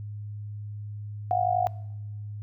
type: tone with amplitude modulation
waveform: sine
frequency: 723 Hz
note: F#5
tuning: 40 cents flat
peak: -18 dBFS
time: 1.31-1.67 s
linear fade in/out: 0 ms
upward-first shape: sine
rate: 51.2 Hz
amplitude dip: 85%
effects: noise-tail reverb RT60 1.0 s tail -22 dB re dry + added 104 Hz sine -34 dBFS peak until 2.42 s